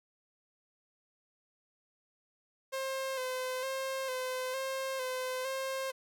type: tone with vibrato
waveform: sawtooth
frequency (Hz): 522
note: C5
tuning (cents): -4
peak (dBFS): -30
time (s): 2.72-5.92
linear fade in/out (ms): 20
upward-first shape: square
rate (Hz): 1.1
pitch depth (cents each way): 33
effects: none